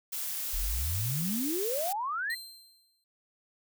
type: noise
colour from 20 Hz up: blue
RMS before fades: -35 dBFS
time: 0.12-1.93 s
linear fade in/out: 10 ms
type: exponential sweep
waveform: sine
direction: up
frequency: 36.71 to 2013 Hz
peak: -30 dBFS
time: 0.53-2.35 s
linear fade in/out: 10 ms
type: tone with exponential decay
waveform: sawtooth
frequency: 4139 Hz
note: C8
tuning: 20 cents flat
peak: -33 dBFS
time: 2.3-3.04 s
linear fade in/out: 1 ms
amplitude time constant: 160 ms
effects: none